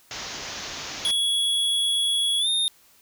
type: low-pass noise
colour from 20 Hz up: white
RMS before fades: -35 dBFS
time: 0.11-1.11 s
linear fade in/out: 0 ms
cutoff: 6700 Hz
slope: 96 dB/octave
type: tone with pitch glide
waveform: square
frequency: 3358 to 3662 Hz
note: G#7 to A#7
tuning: +18 to -32 cents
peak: -21 dBFS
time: 1.05-2.68 s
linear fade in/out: 0 ms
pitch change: +150 cents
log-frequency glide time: 2.39-2.48 s
effects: white hiss -57 dBFS RMS until 3.01 s